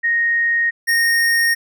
sine / square tone pair in turn, 1864.7 / 1852.9 Hz, A#6 / A#6, 0 / -11 cents, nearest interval unison, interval 11 cents, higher first, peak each -14 dBFS, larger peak neither, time 0.03-0.71 / 0.87-1.55 s, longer neither, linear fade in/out 20 ms, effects none

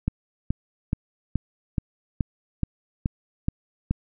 click train, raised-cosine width 5 ms, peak -10 dBFS, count 10, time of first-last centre 0.08-3.91 s, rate 2.35 Hz, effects none

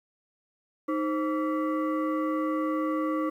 sine tone with frequency modulation, 311.1 Hz, D#4, in tune, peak -25 dBFS, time 0.88-3.3 s, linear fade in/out 10 ms, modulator 837 Hz, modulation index 0.94, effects 10-bit

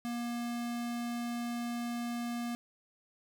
square tone, 237.9 Hz, A#3, 35 cents sharp, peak -35 dBFS, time 0.05-2.55 s, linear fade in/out 0 ms, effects none

